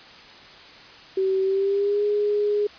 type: tone with pitch glide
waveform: sine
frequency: 382.4 to 414.6 Hz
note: G4 to G#4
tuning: -43 to -3 cents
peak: -19 dBFS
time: 1.17-2.67 s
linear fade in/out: 5 ms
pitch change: +140 cents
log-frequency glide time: 1.43-2.04 s
effects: white hiss -45 dBFS RMS until 2.78 s + resampled to 11025 Hz